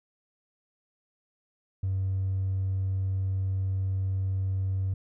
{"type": "tone with hard clipping", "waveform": "sine", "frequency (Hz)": 95.5, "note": "G2", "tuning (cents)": -45, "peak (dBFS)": -26, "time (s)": [1.83, 4.94], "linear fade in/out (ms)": 5, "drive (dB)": 1, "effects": []}